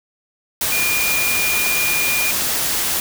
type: tone in noise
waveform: sine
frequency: 2421 Hz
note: D#7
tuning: 48 cents flat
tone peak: -19 dBFS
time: 0.72-2.31 s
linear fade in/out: 2 ms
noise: white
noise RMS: -20 dBFS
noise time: 0.61-3 s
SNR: -2 dB
effects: none